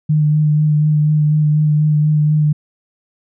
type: tone with vibrato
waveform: sine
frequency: 151.5 Hz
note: D#3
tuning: 46 cents flat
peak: -10 dBFS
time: 0.09-2.53 s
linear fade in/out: 10 ms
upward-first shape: sine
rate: 4.1 Hz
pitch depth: 18 cents each way
effects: none